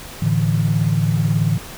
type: chord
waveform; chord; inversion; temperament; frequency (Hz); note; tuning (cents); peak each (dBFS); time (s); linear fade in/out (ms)
sine; A suspended fourth; none; just; 110 / 146.67 / 165; A2 / D3 / E3; 0 / -2 / +2; -19; 0.22-1.58; 5
effects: pink hiss -35 dBFS RMS until 1.77 s